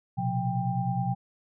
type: tone cluster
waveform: sine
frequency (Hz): 119.9 / 129.6 / 179.2 / 792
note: A#2 / C3 / F3 / G5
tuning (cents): +49 / -16 / +45 / +18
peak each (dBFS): -31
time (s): 0.17-1.15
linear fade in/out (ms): 20
effects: none